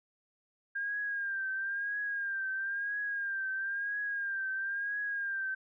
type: tone with vibrato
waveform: sine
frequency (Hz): 1606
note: G6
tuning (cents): +41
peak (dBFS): -32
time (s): 0.75-5.55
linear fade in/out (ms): 10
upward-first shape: triangle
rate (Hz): 1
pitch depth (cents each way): 69
effects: none